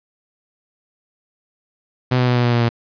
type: tone with pitch steps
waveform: sawtooth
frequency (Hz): 126.4 / 124.88 / 123.37 / 121.88 / 120.41 / 118.96 / 117.53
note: B2 / B2 / B2 / B2 / B2 / A#2 / A#2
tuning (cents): +41 / +20 / -1 / -22 / -43 / +36 / +15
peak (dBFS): -10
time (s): 2.11-2.691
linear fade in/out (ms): 10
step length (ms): 83
effects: resampled to 11025 Hz + 8-bit